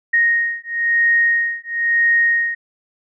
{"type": "beating tone pair", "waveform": "sine", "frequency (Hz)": [1864.7, 1865.7], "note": ["A#6", "A#6"], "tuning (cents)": [0, 1], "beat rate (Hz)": 1, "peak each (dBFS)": -17, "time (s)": [0.13, 2.55], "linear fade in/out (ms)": 10, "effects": []}